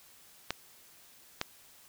clicks, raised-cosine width 0.2 ms, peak -13 dBFS, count 2, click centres 0.506 / 1.414 s, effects white hiss -58 dBFS RMS until 1.88 s

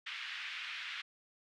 white band-pass noise, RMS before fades -43 dBFS, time 0.06-1.02 s, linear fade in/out 10 ms, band 1500 to 3200 Hz, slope 24 dB/octave, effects none

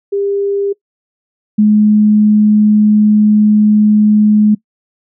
sine tone pair in turn, 400 / 211.3 Hz, G4 / G#3, +35 / +30 cents, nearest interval major seventh, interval 1105 cents, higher first, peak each -12 / -5 dBFS, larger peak second, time 0.12-0.73 / 1.58-4.55 s, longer second, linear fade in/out 10 ms, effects noise-tail reverb RT60 0.1 s tail -22 dB re dry

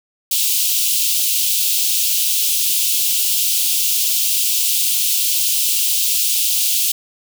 white high-pass noise, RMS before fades -17 dBFS, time 0.31-6.92 s, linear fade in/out 5 ms, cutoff 2700 Hz, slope 48 dB/octave, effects none

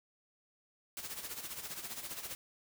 white noise with tremolo, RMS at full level -41 dBFS, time 0.97-2.35 s, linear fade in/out 0 ms, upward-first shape sine, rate 15 Hz, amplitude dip 65%, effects none

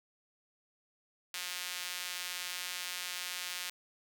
sawtooth tone with high-pass filter, 179.4 Hz, F3, 47 cents sharp, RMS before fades -40 dBFS, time 1.34-3.7 s, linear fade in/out 2 ms, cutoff 2500 Hz, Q 0.84, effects none

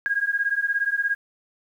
sine beating tone pair, 1625 / 1642 Hz, G#6 / G#6, -38 / -20 cents, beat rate 17 Hz, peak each -24 dBFS, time 0.06-1.15 s, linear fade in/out 0 ms, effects 9-bit

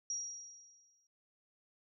sine tone with exponential decay, 5690 Hz, F8, 31 cents sharp, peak -34 dBFS, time 0.1-1.07 s, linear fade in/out 2 ms, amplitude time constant 210 ms, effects none

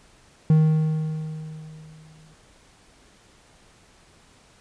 triangle tone with exponential decay, 156.5 Hz, D#3, 10 cents sharp, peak -10 dBFS, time 0.5-2.34 s, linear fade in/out 2 ms, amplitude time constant 400 ms, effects pink hiss -55 dBFS RMS until 4.6 s + resampled to 22050 Hz

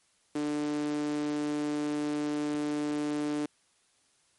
sawtooth tone with high-pass filter, 148.3 Hz, D3, 17 cents sharp, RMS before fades -31 dBFS, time 0.35-3.46 s, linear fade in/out 5 ms, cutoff 320 Hz, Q 5.4, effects white hiss -68 dBFS RMS until 4.38 s + MP3 48 kbps

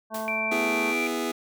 harmonic tone, 220 Hz, A3, in tune, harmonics 1 / 2 / 3 / 4 / 5 / 7, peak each -36 / -42 / -32 / -36 / -37 / -44 dBFS, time 0.1-0.95 s, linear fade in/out 50 ms
white noise with exponential decay, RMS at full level -36 dBFS, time 0.14-0.52 s, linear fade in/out 5 ms, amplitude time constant 82 ms
sine tone, 2349 Hz, D7, in tune, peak -26 dBFS, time 0.28-1.07 s, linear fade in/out 0 ms
sawtooth chord, E major, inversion second, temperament just, 247.2 / 329.6 / 412 Hz, B3 / E4 / G#4, +2 / 0 / -14 cents, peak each -27 dBFS, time 0.51-1.32 s, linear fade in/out 10 ms
effects none

